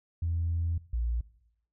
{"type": "tone pair in turn", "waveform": "sine", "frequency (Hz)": [84, 58.32], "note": ["E2", "A#1"], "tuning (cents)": [33, 1], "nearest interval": "tritone", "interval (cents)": 632, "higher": "first", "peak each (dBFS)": -26, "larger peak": "neither", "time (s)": [[0.22, 0.78], [0.93, 1.21]], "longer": "first", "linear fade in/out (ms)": 5, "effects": ["noise-tail reverb RT60 0.8 s tail -20 dB re dry", "tanh soft clip ceiling -22 dBFS"]}